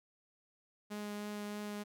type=tone with vibrato; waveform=sawtooth; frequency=207.7 Hz; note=G#3; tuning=in tune; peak=-36 dBFS; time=0.9-1.84 s; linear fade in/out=20 ms; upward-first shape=triangle; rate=3.2 Hz; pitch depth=10 cents each way; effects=none